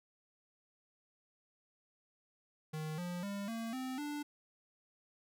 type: tone with pitch steps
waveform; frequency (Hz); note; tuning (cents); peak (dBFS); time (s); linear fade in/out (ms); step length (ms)
square; 155.56 / 176.64 / 200.6 / 227.8 / 258.6 / 293.7; D#3 / F3 / G3 / A#3 / C4 / D4; 0 / +20 / +40 / -40 / -20 / 0; -39; 2.73-4.23; 10; 250
effects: none